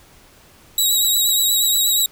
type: tone with vibrato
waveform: 15% pulse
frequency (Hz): 3855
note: B7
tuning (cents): -43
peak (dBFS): -8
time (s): 0.78-2.06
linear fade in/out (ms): 2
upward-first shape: triangle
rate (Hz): 8.4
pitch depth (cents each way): 44
effects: pink hiss -49 dBFS RMS until 2.11 s